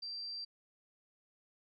sine tone, 4704 Hz, D8, 2 cents sharp, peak -40 dBFS, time 0.02-0.45 s, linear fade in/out 10 ms, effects none

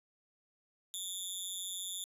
15% pulse tone with amplitude modulation, 3520 Hz, A7, in tune, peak -27 dBFS, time 0.94-2.04 s, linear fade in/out 0 ms, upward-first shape sine, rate 186 Hz, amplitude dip 100%, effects resampled to 32000 Hz

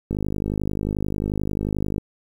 click train, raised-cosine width 3 ms, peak -12 dBFS, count 97, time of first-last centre 0.11-1.981 s, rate 51.3 Hz, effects 8-bit

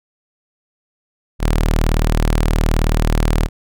sawtooth tone, 38.89 Hz, D#1, in tune, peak -9 dBFS, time 1.39-3.49 s, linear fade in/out 50 ms, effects none

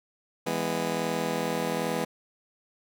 15% pulse chord, E major, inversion none, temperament just, 164.81 / 206 / 247.2 Hz, E3 / G#3 / B3, 0 / -14 / +2 cents, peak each -26 dBFS, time 0.46-2.05 s, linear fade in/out 10 ms, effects none

